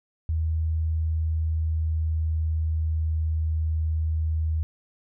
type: tone with pitch glide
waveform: sine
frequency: 79.9 to 79.26 Hz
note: D#2 to D#2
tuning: +47 to +33 cents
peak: -22 dBFS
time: 0.29-4.63 s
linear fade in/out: 0 ms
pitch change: -14 cents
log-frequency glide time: 0.84-3.12 s
effects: none